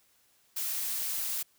blue noise, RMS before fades -33 dBFS, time 0.56-1.43 s, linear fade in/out 10 ms, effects white hiss -67 dBFS RMS until 1.58 s

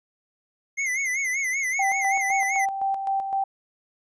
square tone with vibrato, 2100 Hz, C7, 6 cents sharp, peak -24 dBFS, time 0.77-2.66 s, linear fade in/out 20 ms, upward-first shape sine, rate 5.2 Hz, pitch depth 100 cents each way
sine tone with tremolo, 781 Hz, G5, 7 cents flat, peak -21 dBFS, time 1.79-3.44 s, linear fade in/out 5 ms, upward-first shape square, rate 3.9 Hz, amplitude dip 50%
effects resampled to 22050 Hz

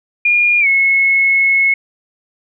sine tone with pitch glide, 2423 to 2184 Hz, D#7 to C#7, -47 to -26 cents, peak -9 dBFS, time 0.25-1.74 s, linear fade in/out 5 ms, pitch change -179 cents, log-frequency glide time 0.6-0.67 s, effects none

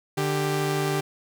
sawtooth tone pair together, 148.8 / 392.8 Hz, D3 / G4, +23 / +4 cents, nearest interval octave + perfect fourth, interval 1681 cents, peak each -22 dBFS, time 0.17-1.01 s, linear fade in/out 10 ms, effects none

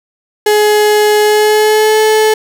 35% pulse tone with pitch glide, 421.3 to 433.4 Hz, G#4 to A4, +25 to -26 cents, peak -5 dBFS, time 0.46-2.34 s, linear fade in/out 5 ms, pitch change +49 cents, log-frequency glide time 1.22-2 s, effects none

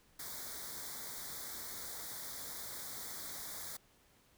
white band-stop noise, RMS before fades -45 dBFS, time 0.19-3.77 s, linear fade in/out 5 ms, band 2200 to 3400 Hz, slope 96 dB/octave, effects pink hiss -68 dBFS RMS until 4.37 s

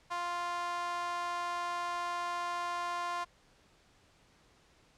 sawtooth tone with high-pass filter, 349.2 Hz, F4, in tune, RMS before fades -36 dBFS, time 0.1-3.25 s, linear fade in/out 20 ms, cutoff 910 Hz, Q 6.2, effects pink hiss -65 dBFS RMS until 4.97 s + low-pass 7000 Hz 12 dB/octave

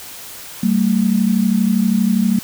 sine tone pair together, 193.3 / 225.8 Hz, G3 / A3, -24 / +45 cents, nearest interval minor third, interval 269 cents, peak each -15 dBFS, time 0.63-2.39 s, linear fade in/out 5 ms, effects white hiss -34 dBFS RMS until 2.43 s

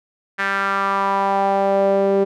sawtooth tone with band-pass filter sweep, 196.7 Hz, G3, 6 cents sharp, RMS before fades -18 dBFS, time 0.38-2.25 s, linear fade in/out 20 ms, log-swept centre 1700 to 440 Hz, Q 3.6, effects none

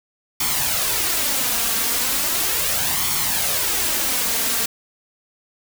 white noise with flanger, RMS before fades -21 dBFS, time 0.4-4.66 s, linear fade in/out 5 ms, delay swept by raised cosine 0.9 to 4.4 ms, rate 0.37 Hz, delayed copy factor +0.55, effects none

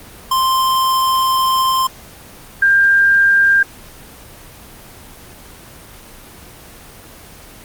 square / sine tone pair in turn, 1046.5 / 1596.2 Hz, C6 / G6, 0 / +31 cents, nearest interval perfect fifth, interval 731 cents, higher second, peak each -13 / -8 dBFS, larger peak second, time 0.31-1.87 / 2.62-3.63 s, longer first, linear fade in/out 5 ms, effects pink hiss -38 dBFS RMS until 7.64 s + Opus 24 kbps

